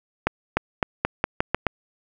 accelerating click train, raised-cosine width 0.5 ms, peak -4 dBFS, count 8, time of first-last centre 0.27-1.667 s, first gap 300 ms, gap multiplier 0.86, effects none

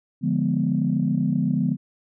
sine chord, D diminished seventh, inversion none, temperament equal, 146.83 / 174.61 / 207.7 / 246.9 Hz, D3 / F3 / Ab3 / Cb4, 0 / 0 / 0 / 0 cents, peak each -25 / -24 / -25 / -24 dBFS, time 0.21-1.77 s, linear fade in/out 50 ms, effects tanh soft clip ceiling -9 dBFS

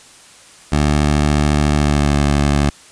15% pulse tone with pitch glide, 74 to 71.89 Hz, D2 to D2, +14 to -36 cents, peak -6 dBFS, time 0.72-2.7 s, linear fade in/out 5 ms, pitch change -50 cents, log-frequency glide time 1.75-2.17 s, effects white hiss -43 dBFS RMS until 2.91 s + resampled to 22050 Hz

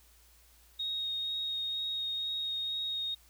sine tone with vibrato, 3739 Hz, A#7, 4 cents sharp, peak -32 dBFS, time 0.79-3.15 s, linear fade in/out 10 ms, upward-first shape sine, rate 2.1 Hz, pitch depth 10 cents each way, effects added 58 Hz sine -62 dBFS peak until 3.29 s + white hiss -63 dBFS RMS until 3.29 s

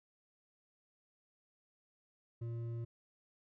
sine tone with hard clipping, 116.5 Hz, A#2, 1 cent flat, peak -40 dBFS, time 2.41-2.85 s, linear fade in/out 10 ms, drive 7 dB, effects none

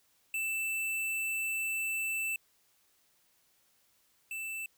square tone pair in turn, 2653 / 2653 Hz, E7 / E7, +10 / +10 cents, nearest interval unison, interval 0 cents, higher neither, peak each -32 / -37 dBFS, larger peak first, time 0.34-2.36 / 4.31-4.66 s, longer first, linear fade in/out 2 ms, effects white hiss -70 dBFS RMS until 4.77 s

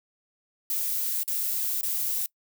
violet noise with dropouts, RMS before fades -28 dBFS, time 0.7-2.26 s, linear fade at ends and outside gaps 1 ms, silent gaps 1.233-1.278 / 1.811-1.831 s, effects noise-tail reverb RT60 0.1 s tail -24 dB re dry

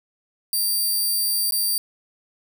5% pulse tone with dropouts, 4699 Hz, D8, in tune, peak -13 dBFS, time 0.53-1.78 s, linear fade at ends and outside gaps 1 ms, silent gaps 1.509-1.522 s, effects 9-bit

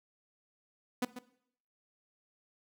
sawtooth tone with echo, 248.4 Hz, B3, 10 cents sharp, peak -25 dBFS, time 1.02-1.05 s, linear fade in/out 5 ms, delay 140 ms, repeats 1, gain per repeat -12 dB, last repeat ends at 1.19 s, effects noise-tail reverb RT60 0.7 s tail -18 dB re dry

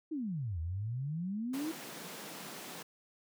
sine exponential two-way sweep, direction down then up, 332.5 to 78.2 to 332.5 Hz, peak -34 dBFS, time 0.11-1.72 s, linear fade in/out 10 ms, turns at 0.6 s
pink high-pass noise, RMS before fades -46 dBFS, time 1.53-2.83 s, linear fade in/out 10 ms, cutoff 150 Hz, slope 48 dB/octave
effects none

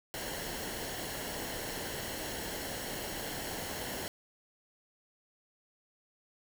pink noise with comb filter, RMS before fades -39 dBFS, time 0.14-4.08 s, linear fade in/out 0 ms, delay 0.82 ms, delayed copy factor -0.55, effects none

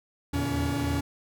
45% pulse tone cluster, 80 / 83.4 / 116.3 / 143.8 / 282.9 Hz, D#2 / E2 / A#2 / D3 / C#4, +49 / +21 / -4 / -36 / +35 cents, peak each -34 / -34 / -33 / -35 / -29 dBFS, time 0.33-1.01 s, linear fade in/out 10 ms, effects none

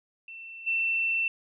sine tone with level steps, 2687 Hz, E7, 33 cents sharp, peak -40 / -24 dBFS, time 0.28-1.28 s, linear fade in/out 2 ms, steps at 0.66 s, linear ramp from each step 20 ms, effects none

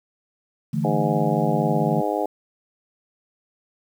sine chord, D suspended second, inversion none, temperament just, 146.83 / 165.19 / 220.2 Hz, D3 / E3 / A3, 0 / +4 / +2 cents, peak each -25 dBFS, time 0.73-2.02 s, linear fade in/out 10 ms
harmonic tone, 103.83 Hz, G#2, in tune, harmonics 3 / 4 / 5 / 6 / 7 / 8, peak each -28 / -28 / -28 / -28 / -28 / -28 dBFS, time 0.84-2.26 s, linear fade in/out 5 ms
effects 8-bit

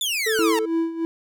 sawtooth exponential sweep, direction down, 3600 to 891 Hz, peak -19 dBFS, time 0.01-0.59 s, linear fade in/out 2 ms
triangle tone, 440 Hz, A4, in tune, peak -19 dBFS, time 0.26-0.66 s, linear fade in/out 10 ms
triangle tone with tremolo, 329.6 Hz, E4, in tune, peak -16 dBFS, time 0.39-1.05 s, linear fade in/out 0 ms, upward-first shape sine, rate 3.2 Hz, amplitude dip 75%
effects none

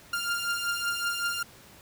sawtooth beating tone pair, 1396.9 / 1402.2 Hz, F6 / F6, 0 / +7 cents, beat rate 5.3 Hz, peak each -26 / -29 dBFS, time 0.13-1.43 s, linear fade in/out 5 ms, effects pink hiss -52 dBFS RMS until 1.81 s + high-pass 60 Hz 12 dB/octave

